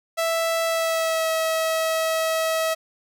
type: tone with pitch glide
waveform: sawtooth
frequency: 659.3 to 644.6 Hz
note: E5 to E5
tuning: 0 to -39 cents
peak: -17 dBFS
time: 0.17-2.75 s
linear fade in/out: 20 ms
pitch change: -39 cents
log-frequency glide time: 0.65-1.3 s
effects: none